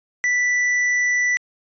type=tone with hard clipping; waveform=sine; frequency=1972 Hz; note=B6; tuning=3 cents flat; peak=-18 dBFS; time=0.24-1.37 s; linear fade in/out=0 ms; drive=5 dB; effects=resampled to 16000 Hz